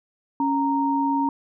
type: tone pair together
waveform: sine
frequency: 277.2 / 929.2 Hz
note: C#4 / A#5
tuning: 0 / -6 cents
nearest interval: octave + major sixth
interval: 2094 cents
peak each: -22 dBFS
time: 0.4-1.29 s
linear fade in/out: 2 ms
effects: none